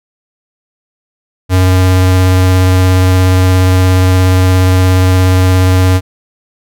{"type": "tone with vibrato", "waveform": "square", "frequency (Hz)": 92.5, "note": "F#2", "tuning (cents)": 0, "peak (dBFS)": -6, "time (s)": [1.49, 6.01], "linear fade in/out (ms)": 50, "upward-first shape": "square", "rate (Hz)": 17, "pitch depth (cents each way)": 9, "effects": []}